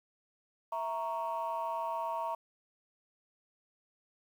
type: chord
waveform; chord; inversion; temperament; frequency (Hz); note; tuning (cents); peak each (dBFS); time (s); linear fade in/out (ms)
sine; A# diminished; second; equal; 659.3 / 932.3 / 1108.7; E5 / A#5 / C#6; 0 / 0 / 0; -37 / -34 / -39; 0.72-2.35; 5
effects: tanh soft clip ceiling -27 dBFS + 10-bit